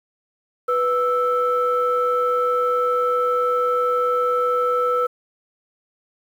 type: tone pair together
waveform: sine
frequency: 493.9 / 1318.5 Hz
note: B4 / E6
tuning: 0 / 0 cents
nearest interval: octave + perfect fourth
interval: 1700 cents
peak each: -19 dBFS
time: 0.68-5.07 s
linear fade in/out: 10 ms
effects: tanh soft clip ceiling -10 dBFS + 8-bit